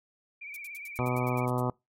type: tone with vibrato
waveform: sine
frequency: 2325 Hz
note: D7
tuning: 18 cents flat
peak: -39 dBFS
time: 0.41-1.46 s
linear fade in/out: 10 ms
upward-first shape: triangle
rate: 17 Hz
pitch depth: 79 cents each way
type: noise bursts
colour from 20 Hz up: violet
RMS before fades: -43 dBFS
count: 11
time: 0.54-1.603 s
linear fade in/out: 0 ms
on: 23 ms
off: 81 ms
type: harmonic tone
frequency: 124.6 Hz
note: B2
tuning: 16 cents sharp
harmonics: 1 / 2 / 3 / 4 / 5 / 6 / 7 / 8 / 9 / 10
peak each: -30 / -33 / -35 / -36 / -37 / -38 / -38 / -39 / -40 / -40 dBFS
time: 0.99-1.7 s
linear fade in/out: 0 ms
effects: noise-tail reverb RT60 0.2 s tail -24 dB re dry + MP3 64 kbps